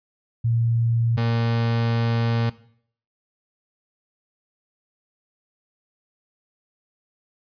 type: tone pair in turn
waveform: sine / 35% pulse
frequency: 116 / 116 Hz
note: A#2 / A#2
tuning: -8 / -8 cents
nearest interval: unison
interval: 0 cents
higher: neither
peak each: -18 dBFS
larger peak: neither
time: 0.44-1.17 / 1.17-2.5 s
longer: second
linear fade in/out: 10 ms
effects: noise-tail reverb RT60 0.6 s tail -18 dB re dry + resampled to 11025 Hz